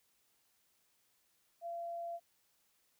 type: tone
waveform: sine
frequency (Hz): 683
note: F5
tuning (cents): -39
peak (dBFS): -39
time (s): 1.61-2.2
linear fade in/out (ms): 50
effects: white hiss -75 dBFS RMS until 2.99 s